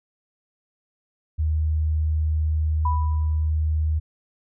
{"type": "tone", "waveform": "sine", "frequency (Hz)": 77.78, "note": "D#2", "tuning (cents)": 0, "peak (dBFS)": -19, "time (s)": [1.38, 4], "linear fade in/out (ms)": 20}
{"type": "tone with exponential decay", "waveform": "sine", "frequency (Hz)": 987.8, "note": "B5", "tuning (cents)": 0, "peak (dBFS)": -21, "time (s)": [2.85, 3.5], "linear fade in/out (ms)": 5, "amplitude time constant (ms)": 140}
{"effects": []}